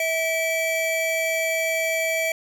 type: tone pair together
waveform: square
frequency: 649.9 / 2316 Hz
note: E5 / D7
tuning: -25 / -25 cents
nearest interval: octave + minor seventh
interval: 2200 cents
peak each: -25 dBFS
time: 0-2.32 s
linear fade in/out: 2 ms
effects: none